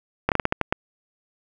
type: slowing click train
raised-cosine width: 0.5 ms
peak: -4 dBFS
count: 8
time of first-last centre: 0.29-0.725 s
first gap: 28 ms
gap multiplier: 1.26
effects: none